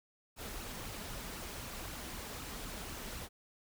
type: noise with flanger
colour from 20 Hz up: pink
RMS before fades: -44 dBFS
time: 0.36-3.29 s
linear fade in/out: 50 ms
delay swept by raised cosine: 0.69 to 4.99 ms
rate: 3.9 Hz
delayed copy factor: +0.5
effects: none